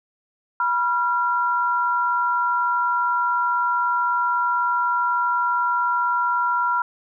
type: tone pair together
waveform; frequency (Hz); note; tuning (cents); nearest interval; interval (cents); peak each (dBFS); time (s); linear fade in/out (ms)
sine; 974.4 / 1378; B5 / F6; -24 / -24; tritone; 600; -21; 0.6-6.82; 2
effects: none